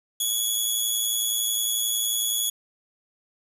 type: tone with amplitude modulation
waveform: 10% pulse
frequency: 3378 Hz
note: G#7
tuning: 29 cents sharp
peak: -13 dBFS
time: 0.2-2.5 s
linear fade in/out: 5 ms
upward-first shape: sine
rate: 111 Hz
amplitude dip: 40%
effects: resampled to 32000 Hz + 8-bit